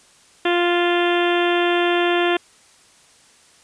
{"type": "harmonic tone with a mistuned harmonic", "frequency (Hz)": 349.2, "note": "F4", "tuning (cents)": 0, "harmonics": [1, 2, 3, 4, 5, 6, 7, 8, 9, 10], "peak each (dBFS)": [-18, -23, -28, -28, -26, -32, -32, -29, -30, -32], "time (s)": [0.45, 2.37], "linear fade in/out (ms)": 5, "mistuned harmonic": 8, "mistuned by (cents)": -28, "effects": ["white hiss -52 dBFS RMS until 3.63 s", "resampled to 22050 Hz"]}